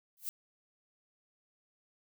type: noise with exponential growth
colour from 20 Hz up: violet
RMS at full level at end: -33 dBFS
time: 0.17-0.29 s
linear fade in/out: 0 ms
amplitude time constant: 26 ms
effects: none